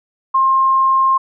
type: tone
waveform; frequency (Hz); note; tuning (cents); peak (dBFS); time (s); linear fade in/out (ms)
sine; 1063; C6; +27; -10; 0.34-1.18; 10
effects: none